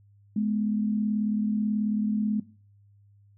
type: tone pair together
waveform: sine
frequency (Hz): 211.2 / 249.6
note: G#3 / B3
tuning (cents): +29 / +19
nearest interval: minor third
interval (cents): 290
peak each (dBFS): -23 / -33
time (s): 0.36-2.4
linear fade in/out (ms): 5
effects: noise-tail reverb RT60 0.4 s tail -18 dB re dry + added 101 Hz sine -55 dBFS peak until 3.37 s